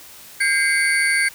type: tone cluster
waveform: sine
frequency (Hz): 1604 / 2079 / 2232 / 4533 / 9540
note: G6 / C7 / C#7 / C#8 / D9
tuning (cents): +39 / -12 / +11 / +38 / +26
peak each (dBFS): -19 / -19 / -24 / -27 / -25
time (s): 0.4-1.29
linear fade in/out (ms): 10
effects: tanh soft clip ceiling -6 dBFS + white hiss -42 dBFS RMS until 1.34 s